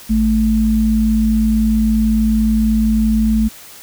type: tone pair together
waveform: sine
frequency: 54.63 / 219.1 Hz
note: A1 / A3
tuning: -12 / -7 cents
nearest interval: 2 octaves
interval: 2405 cents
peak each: -17 / -12 dBFS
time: 0.09-3.49 s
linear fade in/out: 20 ms
effects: white hiss -38 dBFS RMS until 3.82 s